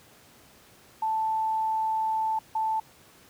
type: tone pair in turn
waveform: sine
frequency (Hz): 880 / 880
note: A5 / A5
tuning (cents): 0 / 0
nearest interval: unison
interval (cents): 0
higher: neither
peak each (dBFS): -24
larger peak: neither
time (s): 1.02-2.39 / 2.55-2.8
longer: first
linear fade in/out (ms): 5
effects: pink hiss -55 dBFS RMS until 3.29 s + high-pass 80 Hz 12 dB/octave